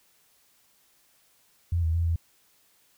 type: tone with pitch steps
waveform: sine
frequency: 85.6 / 80.9 / 84.3 / 83.3 Hz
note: F2 / E2 / E2 / E2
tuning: -34 / -32 / +39 / +19 cents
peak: -22 dBFS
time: 1.72-2.16 s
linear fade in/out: 5 ms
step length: 110 ms
effects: white hiss -64 dBFS RMS until 2.97 s